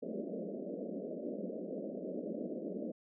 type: band-pass noise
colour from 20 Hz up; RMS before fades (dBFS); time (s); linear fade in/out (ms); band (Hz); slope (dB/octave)
pink; -41; 0.02-2.92; 10; 180 to 630; 96
effects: none